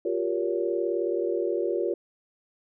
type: chord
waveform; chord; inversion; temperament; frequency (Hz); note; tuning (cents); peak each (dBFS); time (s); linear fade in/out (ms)
sine; G half-diminished seventh; third; just; 352.8 / 392 / 470.4 / 564.5; F4 / G4 / Bb4 / Db5; +18 / 0 / +16 / +31; -28 / -30 / -30 / -32; 0.05-1.94; 5
effects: none